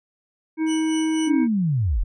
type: harmonic tone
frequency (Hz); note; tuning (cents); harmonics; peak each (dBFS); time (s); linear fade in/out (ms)
317.3; D#4; +34; 1 / 3 / 5 / 7; -19 / -36 / -41 / -37; 0.57-1.48; 50
type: tone with tremolo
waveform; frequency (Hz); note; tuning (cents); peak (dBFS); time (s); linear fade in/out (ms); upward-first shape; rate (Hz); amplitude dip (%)
20% pulse; 2960; F#7; 0; -25; 0.66-1.31; 50; sine; 4; 60
type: linear sweep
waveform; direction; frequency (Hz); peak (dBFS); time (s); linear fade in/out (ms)
sine; down; 303.7 to 30.44; -18; 1.27-2.04; 10
effects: resampled to 22050 Hz